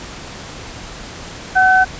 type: tone pair together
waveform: sine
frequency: 746.7 / 1523 Hz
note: F#5 / F#6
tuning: +16 / +50 cents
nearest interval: octave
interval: 1234 cents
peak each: -11 dBFS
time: 1.55-1.85 s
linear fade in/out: 20 ms
effects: pink hiss -32 dBFS RMS until 1.99 s + resampled to 16000 Hz